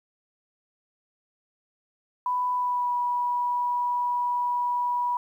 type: tone with pitch glide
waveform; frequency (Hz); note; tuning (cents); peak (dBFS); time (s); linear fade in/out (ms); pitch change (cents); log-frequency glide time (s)
sine; 993 to 974.8; B5 to B5; +9 to -23; -23; 2.26-5.17; 2; -32; 2.54-2.94
effects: 10-bit